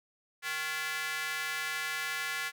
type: tone with high-pass filter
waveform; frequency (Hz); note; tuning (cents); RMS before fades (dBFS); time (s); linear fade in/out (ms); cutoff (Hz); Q
square; 155.6; D#3; 0; -35; 0.42-2.52; 50; 1700; 2.2
effects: none